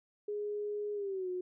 sine tone with pitch glide, 415.3 to 363.6 Hz, G#4 to F#4, 0 to -30 cents, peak -34 dBFS, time 0.28-1.41 s, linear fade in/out 5 ms, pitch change -230 cents, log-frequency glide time 0.94-1.29 s, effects none

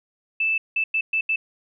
sine tone bursts at uneven times, 2637 Hz, E7, in tune, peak -19 dBFS, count 5, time 0.4-0.58 / 0.76-0.84 / 0.94-1.01 / 1.13-1.21 / 1.29-1.36 s, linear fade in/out 5 ms, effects none

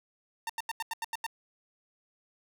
sawtooth tone bursts, 909 Hz, A#5, 44 cents flat, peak -28 dBFS, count 8, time 0.47-1.265 s, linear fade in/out 2 ms, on 25 ms, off 85 ms, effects none

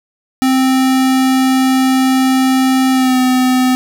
square tone with pitch glide, 261.6 to 255.2 Hz, C4 to C4, 0 to -43 cents, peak -10 dBFS, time 0.42-3.75 s, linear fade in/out 0 ms, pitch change -43 cents, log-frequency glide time 2.92-3.18 s, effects none

